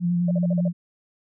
sine tone with vibrato, 174.61 Hz, F3, in tune, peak -19 dBFS, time 0-0.73 s, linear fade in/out 50 ms, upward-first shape square, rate 9.8 Hz, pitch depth 18 cents each way
sine tone bursts, 587.3 Hz, D5, in tune, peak -27 dBFS, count 6, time 0.28-0.681 s, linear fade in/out 5 ms, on 31 ms, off 43 ms
effects none

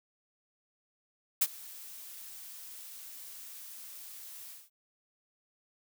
blue noise with ADSR envelope, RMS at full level -24 dBFS, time 1.41-4.7 s, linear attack 10 ms, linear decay 45 ms, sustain -23 dB, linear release 200 ms, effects none

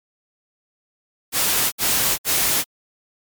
white noise bursts, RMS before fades -19 dBFS, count 3, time 1.32-2.644 s, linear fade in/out 50 ms, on 400 ms, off 62 ms, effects MP3 96 kbps

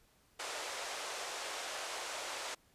pink band-pass noise, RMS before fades -42 dBFS, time 0.39-2.55 s, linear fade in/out 10 ms, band 480 to 8800 Hz, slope 24 dB/octave, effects pink hiss -69 dBFS RMS until 2.74 s + resampled to 32000 Hz

